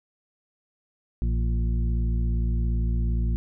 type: harmonic tone with a mistuned harmonic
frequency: 57.4 Hz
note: A#1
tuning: 26 cents flat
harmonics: 1 / 2 / 3 / 4 / 6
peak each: -22 / -30 / -35 / -36 / -44 dBFS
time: 1.22-3.36 s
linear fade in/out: 0 ms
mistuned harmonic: 3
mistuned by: -42 cents
effects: none